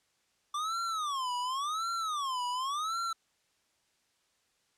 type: tone with vibrato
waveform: square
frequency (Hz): 1157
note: D6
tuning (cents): -26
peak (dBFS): -32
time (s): 0.54-3.13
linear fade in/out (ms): 5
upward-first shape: sine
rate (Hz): 0.91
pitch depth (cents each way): 290
effects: white hiss -73 dBFS RMS until 4.77 s + low-pass 8000 Hz 12 dB/octave